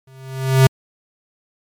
square tone with exponential growth, 132.4 Hz, C3, 21 cents sharp, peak -6 dBFS, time 0.07-0.67 s, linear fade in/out 5 ms, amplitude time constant 130 ms, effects MP3 96 kbps

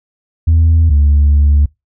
sine tone pair in turn, 81.4 / 72.52 Hz, E2 / D2, -21 / -21 cents, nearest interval major second, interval 200 cents, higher first, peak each -4 dBFS, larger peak neither, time 0.47-0.9 / 0.9-1.66 s, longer second, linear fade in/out 10 ms, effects noise-tail reverb RT60 0.2 s tail -25 dB re dry + tanh soft clip ceiling -4 dBFS

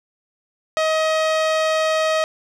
sawtooth tone with low-pass filter, 632 Hz, D#5, 27 cents sharp, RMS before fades -19 dBFS, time 0.77-2.24 s, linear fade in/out 0 ms, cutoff 5700 Hz, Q 0.69, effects none

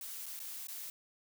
blue noise with dropouts, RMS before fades -44 dBFS, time 0.01-0.9 s, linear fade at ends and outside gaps 2 ms, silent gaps 0.259-0.263 / 0.393-0.4 / 0.671-0.684 s, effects none

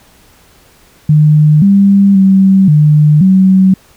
sine tone with pitch steps, 151.7 / 198.2 / 192.3 / 150.5 / 189.1 Hz, D#3 / G3 / G3 / D3 / F#3, -44 / +19 / -33 / +43 / +38 cents, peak -3 dBFS, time 1.09-3.74 s, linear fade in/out 5 ms, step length 530 ms, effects pink hiss -45 dBFS RMS until 3.96 s

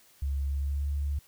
sine tone with pitch glide, 69.3 to 71.54 Hz, C#2 to D2, 0 to -45 cents, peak -27 dBFS, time 0.22-1.19 s, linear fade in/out 5 ms, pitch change +55 cents, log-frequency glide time 0.45-0.92 s, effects white hiss -60 dBFS RMS until 1.27 s

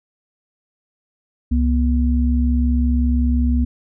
sine tone pair together, 67.64 / 242.1 Hz, C#2 / B3, -42 / -34 cents, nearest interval octave + minor seventh, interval 2208 cents, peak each -15 / -19 dBFS, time 1.51-3.65 s, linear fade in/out 10 ms, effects none

